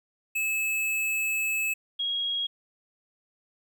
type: tone pair in turn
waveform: square / sine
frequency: 2600 / 3291 Hz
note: E7 / G#7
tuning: -24 / -16 cents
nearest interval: major third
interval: 408 cents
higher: second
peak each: -26 dBFS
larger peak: neither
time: 0.35-1.74 / 1.99-2.47 s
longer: first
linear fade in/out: 10 ms
effects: 11-bit